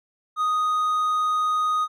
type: tone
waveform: triangle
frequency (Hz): 1244.5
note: D#6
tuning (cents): 0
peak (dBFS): -18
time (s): 0.36-1.88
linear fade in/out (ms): 50
effects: none